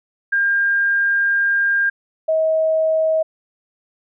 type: tone pair in turn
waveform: sine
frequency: 1605 / 636.9 Hz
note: G6 / D#5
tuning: +40 / +40 cents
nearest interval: octave + major third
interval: 1600 cents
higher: first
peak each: -14 dBFS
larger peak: neither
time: 0.32-1.9 / 2.28-3.23 s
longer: first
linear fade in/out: 10 ms
effects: none